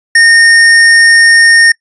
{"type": "tone", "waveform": "square", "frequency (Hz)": 1837, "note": "A#6", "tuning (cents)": -26, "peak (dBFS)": -3, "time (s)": [0.15, 1.72], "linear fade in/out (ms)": 5, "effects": ["noise-tail reverb RT60 0.1 s tail -24 dB re dry", "resampled to 24000 Hz"]}